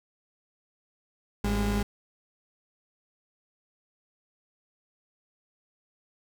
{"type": "tone pair together", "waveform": "35% pulse", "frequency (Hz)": [54.03, 204], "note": ["A1", "G#3"], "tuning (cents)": [-31, -31], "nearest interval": "octave + major seventh", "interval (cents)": 2300, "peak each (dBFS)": -26, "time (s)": [1.44, 1.83], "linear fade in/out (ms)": 5, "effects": []}